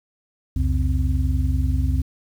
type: tone cluster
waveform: sine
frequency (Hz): 64.1 / 84.3 / 135 / 259.9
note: C2 / E2 / C#3 / C4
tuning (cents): -35 / +39 / -45 / -11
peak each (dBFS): -20 / -22 / -28 / -29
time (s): 0.56-2.02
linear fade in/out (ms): 5
effects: 8-bit